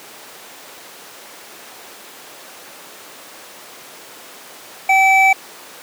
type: tone pair together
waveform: triangle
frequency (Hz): 769 / 2308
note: G5 / D7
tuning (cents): -33 / -31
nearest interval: octave + perfect fifth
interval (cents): 1902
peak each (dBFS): -10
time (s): 4.89-5.33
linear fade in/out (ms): 5
effects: pink hiss -37 dBFS RMS until 5.82 s + high-pass 400 Hz 12 dB/octave